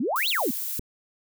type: exponential two-way sweep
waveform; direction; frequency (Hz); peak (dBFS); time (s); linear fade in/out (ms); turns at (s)
sine; up then down; 207.7 to 4461 to 207.7; -23; 0-0.51; 5; 0.29
type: noise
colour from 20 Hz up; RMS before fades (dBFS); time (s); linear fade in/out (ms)
violet; -31; 0.16-0.79; 0
type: click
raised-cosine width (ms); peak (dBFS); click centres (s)
3; -20; 0.794
effects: none